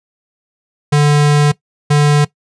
square tone pair in turn, 147 / 147 Hz, D3 / D3, +2 / +2 cents, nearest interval unison, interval 0 cents, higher neither, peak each -8 dBFS, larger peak neither, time 0.92-1.52 / 1.9-2.25 s, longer first, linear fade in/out 10 ms, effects noise-tail reverb RT60 0.1 s tail -19 dB re dry + resampled to 22050 Hz

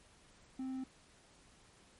triangle tone, 261.6 Hz, C4, in tune, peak -36 dBFS, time 0.59-0.84 s, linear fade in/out 5 ms, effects pink hiss -64 dBFS RMS until 1.99 s + MP3 48 kbps

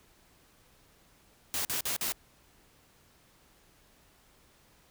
white noise bursts, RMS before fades -32 dBFS, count 4, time 1.54-2.121 s, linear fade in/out 0 ms, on 110 ms, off 47 ms, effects pink hiss -63 dBFS RMS until 4.9 s

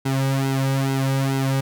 sawtooth tone with flanger, 135 Hz, C#3, 45 cents flat, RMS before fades -21 dBFS, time 0.05-1.61 s, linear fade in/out 10 ms, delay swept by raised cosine 1.7 to 2.9 ms, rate 2.3 Hz, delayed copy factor -0.95, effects none

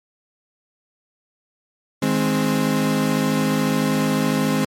35% pulse chord, Ab major, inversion second, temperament equal, 155.56 / 207.7 / 261.6 Hz, Eb3 / Ab3 / C4, 0 / 0 / 0 cents, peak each -22 / -20 / -19 dBFS, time 2.02-4.65 s, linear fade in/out 5 ms, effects MP3 64 kbps

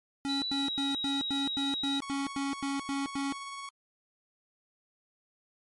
square tone bursts, 277.2 Hz, C#4, in tune, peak -31 dBFS, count 12, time 0.25-3.324 s, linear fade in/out 0 ms, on 170 ms, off 94 ms
sine tone with pitch glide, 3951 to 3827 Hz, B7 to A#7, 0 to +45 cents, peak -31 dBFS, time 0.28-2 s, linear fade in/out 20 ms, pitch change -55 cents, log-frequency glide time 0.52-0.76 s
sawtooth tone with tremolo, 1110 Hz, C#6, 2 cents sharp, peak -34 dBFS, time 2.02-3.69 s, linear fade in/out 2 ms, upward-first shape sine, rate 18 Hz, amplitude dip 25%
effects MP3 48 kbps

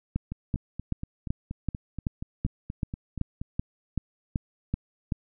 two click trains, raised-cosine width 5 ms, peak -21 / -14 dBFS, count 14 / 14, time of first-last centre 0.32-3.415 / 0.16-5.122 s, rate 4.2 / 2.62 Hz, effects none

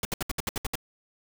pink noise bursts, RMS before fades -29 dBFS, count 9, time 0.03-0.755 s, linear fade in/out 2 ms, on 21 ms, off 67 ms, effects none

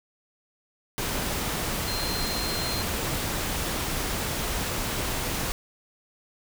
sine tone in noise, 4168 Hz, C8, 7 cents flat, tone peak -32 dBFS, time 1.88-2.82 s, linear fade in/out 0 ms, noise pink, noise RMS -29 dBFS, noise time 0.98-5.52 s, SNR -6 dB, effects none

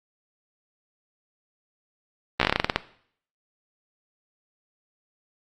slowing click train, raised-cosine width 0.3 ms, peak -3 dBFS, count 12, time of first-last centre 2.4-2.76 s, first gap 14 ms, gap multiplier 1.16, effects noise-tail reverb RT60 0.6 s tail -17 dB re dry + Opus 32 kbps

